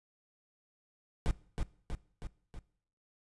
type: noise with echo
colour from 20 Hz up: brown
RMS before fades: -28 dBFS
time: 1.26-1.31 s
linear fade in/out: 0 ms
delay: 320 ms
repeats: 4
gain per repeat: -4 dB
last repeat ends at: 2.59 s
effects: noise-tail reverb RT60 0.6 s tail -21 dB re dry + resampled to 24000 Hz